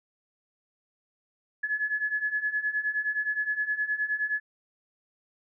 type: beating tone pair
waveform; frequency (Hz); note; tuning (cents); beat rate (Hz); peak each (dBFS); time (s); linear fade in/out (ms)
sine; 1700 / 1709.6; G#6 / G#6; +40 / +50; 9.6; -31 / -28; 1.63-4.4; 10
effects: none